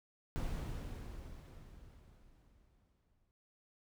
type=noise with exponential decay; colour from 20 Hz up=brown; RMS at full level=-37 dBFS; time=0.36-3.31 s; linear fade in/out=0 ms; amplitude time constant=640 ms; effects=none